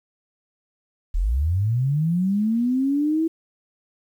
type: linear sweep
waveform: sine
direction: up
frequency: 35.21 to 329.6 Hz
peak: -18 dBFS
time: 1.14-3.28 s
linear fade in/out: 10 ms
effects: 9-bit